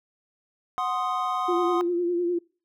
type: chord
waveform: triangle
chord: C diminished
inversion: second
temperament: equal with one note detuned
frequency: 737.4 / 1046.5 / 1244.5 Hz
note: Gb5 / C6 / Eb6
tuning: -6 / 0 / 0 cents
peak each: -27 dBFS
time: 0.78-1.81 s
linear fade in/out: 0 ms
type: tone with vibrato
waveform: sine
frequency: 349.2 Hz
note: F4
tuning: in tune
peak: -22 dBFS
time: 1.48-2.39 s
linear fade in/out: 10 ms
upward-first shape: sine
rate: 9.9 Hz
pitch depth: 41 cents each way
effects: noise-tail reverb RT60 0.4 s tail -25 dB re dry